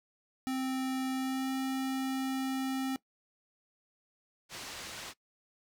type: tone with pitch glide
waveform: square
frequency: 261.6 to 264.6 Hz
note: C4 to C4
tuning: 0 to +20 cents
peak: -32 dBFS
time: 0.47-2.96 s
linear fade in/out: 0 ms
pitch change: +20 cents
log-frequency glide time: 1.12-1.52 s
type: low-pass noise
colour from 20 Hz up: white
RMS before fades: -44 dBFS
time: 4.49-5.14 s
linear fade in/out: 50 ms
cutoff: 5500 Hz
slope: 12 dB/octave
effects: noise-tail reverb RT60 0.1 s tail -20 dB re dry